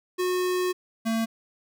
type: tone pair in turn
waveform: square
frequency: 363.8 / 225.6 Hz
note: F#4 / A3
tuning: -29 / +44 cents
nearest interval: minor sixth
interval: 827 cents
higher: first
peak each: -24 dBFS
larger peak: neither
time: 0.18-0.73 / 1.05-1.26 s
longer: first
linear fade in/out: 20 ms
effects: none